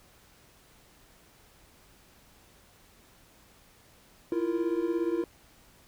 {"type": "tone cluster", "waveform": "triangle", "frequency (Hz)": [328.8, 345.9, 466.9], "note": ["E4", "F4", "A#4"], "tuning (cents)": [-4, -17, 3], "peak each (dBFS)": [-29, -27, -33], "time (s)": [4.32, 5.24], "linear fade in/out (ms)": 2, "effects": ["pink hiss -59 dBFS RMS until 5.87 s"]}